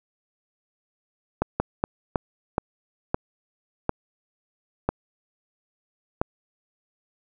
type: slowing click train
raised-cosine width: 1 ms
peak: -7 dBFS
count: 9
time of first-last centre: 1.42-6.215 s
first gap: 180 ms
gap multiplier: 1.33
effects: none